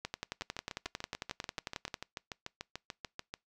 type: two click trains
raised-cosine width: 0.2 ms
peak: -22 / -19 dBFS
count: 21 / 22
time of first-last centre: 0.42-3.34 / 0.05-1.942 s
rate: 6.85 / 11.1 Hz
effects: noise-tail reverb RT60 0.2 s tail -25 dB re dry